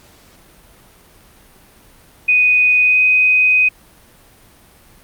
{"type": "tone with pitch glide", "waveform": "sine", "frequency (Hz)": [2489, 2505], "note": ["D#7", "D#7"], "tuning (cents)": [0, 11], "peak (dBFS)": -9, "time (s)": [2.28, 3.69], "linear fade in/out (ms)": 10, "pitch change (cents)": 11, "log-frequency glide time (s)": [2.82, 2.99], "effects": ["pink hiss -47 dBFS RMS until 5.03 s", "Opus 48 kbps"]}